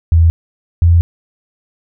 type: tone pair in turn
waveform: sine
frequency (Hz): 82.7 / 85.12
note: E2 / F2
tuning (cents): +6 / -44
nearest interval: unison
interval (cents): 50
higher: second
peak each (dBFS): -5 / -5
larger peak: neither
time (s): 0.12-0.3 / 0.82-1.01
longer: second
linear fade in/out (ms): 0
effects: none